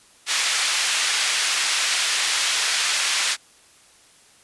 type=band-pass noise; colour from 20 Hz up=pink; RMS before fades=-22 dBFS; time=0.26-3.37 s; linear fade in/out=50 ms; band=1900 to 8100 Hz; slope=12 dB/octave; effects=white hiss -53 dBFS RMS until 4.43 s + resampled to 24000 Hz